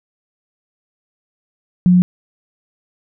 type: tone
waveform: sine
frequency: 179.7 Hz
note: F3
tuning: 50 cents sharp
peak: -7 dBFS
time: 1.86-2.02 s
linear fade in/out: 0 ms
effects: none